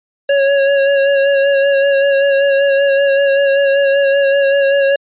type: tone with vibrato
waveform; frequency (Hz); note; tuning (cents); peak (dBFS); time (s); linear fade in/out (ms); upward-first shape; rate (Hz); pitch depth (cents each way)
square; 554.4; C#5; 0; -10; 0.29-4.96; 5; sine; 5.2; 25
effects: resampled to 8000 Hz